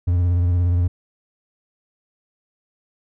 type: tone with vibrato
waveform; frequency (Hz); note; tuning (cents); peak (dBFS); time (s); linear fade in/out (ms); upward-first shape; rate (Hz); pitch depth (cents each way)
triangle; 88; F2; +14; -13; 0.07-0.88; 10; sine; 17; 40
effects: none